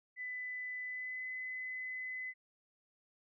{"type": "tone with pitch glide", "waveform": "sine", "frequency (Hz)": [2000, 2020], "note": ["B6", "B6"], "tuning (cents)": [21, 39], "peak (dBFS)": -39, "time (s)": [0.16, 2.34], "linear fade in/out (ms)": 50, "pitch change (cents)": 18, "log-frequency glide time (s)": [0.85, 1.24], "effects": []}